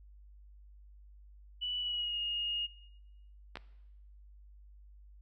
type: tone with pitch glide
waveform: sine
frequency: 2960 to 2856 Hz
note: F#7 to F7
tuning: 0 to +38 cents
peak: -33 dBFS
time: 1.61-2.67 s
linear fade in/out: 20 ms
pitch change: -62 cents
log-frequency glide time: 1.79-2.18 s
type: clicks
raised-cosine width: 0.3 ms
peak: -25 dBFS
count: 2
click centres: 3.556 / 3.571 s
effects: noise-tail reverb RT60 1.0 s tail -19 dB re dry + added 50 Hz sine -53 dBFS peak until 5.21 s